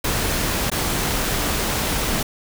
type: noise with dropouts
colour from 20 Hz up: pink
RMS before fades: -22 dBFS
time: 0.04-2.23 s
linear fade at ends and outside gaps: 5 ms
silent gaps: 0.701-0.716 s
effects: none